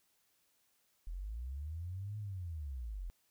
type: linear two-way sweep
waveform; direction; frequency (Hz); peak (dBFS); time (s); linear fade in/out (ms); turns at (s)
sine; up then down; 39.7 to 107.2 to 39.7; -39; 1.07-3.1; 0; 2.18
effects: white hiss -75 dBFS RMS until 3.3 s